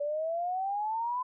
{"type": "exponential sweep", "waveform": "sine", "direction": "up", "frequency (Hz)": [572, 1019], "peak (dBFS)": -29, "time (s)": [0, 1.23], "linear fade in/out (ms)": 10, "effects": []}